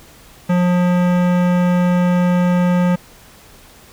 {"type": "tone with hard clipping", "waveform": "sine", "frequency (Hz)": 178.2, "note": "F3", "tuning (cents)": 35, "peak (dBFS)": -14, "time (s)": [0.49, 2.96], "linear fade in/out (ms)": 10, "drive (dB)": 18, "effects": ["pink hiss -44 dBFS RMS until 3.92 s"]}